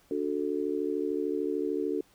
sine chord, D major, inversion none, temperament just, 293.7 / 367.1 / 440.5 Hz, D4 / F#4 / A4, 0 / -14 / +2 cents, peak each -32 dBFS, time 0.11-2.01 s, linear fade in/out 2 ms, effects pink hiss -63 dBFS RMS until 2.14 s

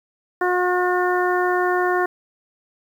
harmonic tone, 360.6 Hz, F#4, 45 cents flat, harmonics 1 / 2 / 3 / 4 / 5, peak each -20 / -23 / -25 / -26 / -27 dBFS, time 0.41-2.06 s, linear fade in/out 5 ms, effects 8-bit

